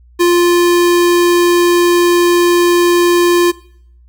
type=tone; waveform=square; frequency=349.2 Hz; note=F4; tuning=in tune; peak=-8 dBFS; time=0.19-3.52 s; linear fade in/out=20 ms; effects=noise-tail reverb RT60 0.6 s tail -20 dB re dry + added 60 Hz sine -41 dBFS peak until 4.08 s